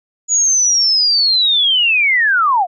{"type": "linear sweep", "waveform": "sine", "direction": "down", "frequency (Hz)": [6880, 665], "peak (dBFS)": -10, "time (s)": [0.28, 2.67], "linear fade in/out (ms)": 50, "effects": []}